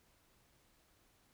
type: silence
effects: pink hiss -71 dBFS RMS until 1.33 s